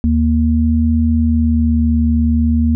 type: tone pair together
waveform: sine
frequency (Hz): 77.78 / 233.8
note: D#2 / A#3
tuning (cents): 0 / +5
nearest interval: octave + perfect fifth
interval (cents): 1905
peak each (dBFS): -13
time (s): 0.04-2.75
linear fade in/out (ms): 0
effects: none